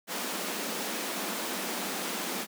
pink high-pass noise, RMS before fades -34 dBFS, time 0.07-2.47 s, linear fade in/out 50 ms, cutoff 180 Hz, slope 96 dB/octave, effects none

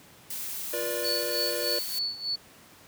blue noise, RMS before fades -35 dBFS, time 0.3-1.99 s, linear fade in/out 5 ms
square chord, B diminished, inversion second, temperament equal with one note detuned, 349.2 / 482.9 / 587.3 Hz, F4 / B4 / D5, 0 / -39 / 0 cents, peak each -38 / -34 / -34 dBFS, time 0.73-1.79 s, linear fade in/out 5 ms
sine tone with tremolo, 4447 Hz, C#8, 5 cents sharp, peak -26 dBFS, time 1.04-2.36 s, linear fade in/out 10 ms, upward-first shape sine, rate 3.3 Hz, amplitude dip 80%
effects pink hiss -53 dBFS RMS until 2.87 s + high-pass 100 Hz 12 dB/octave

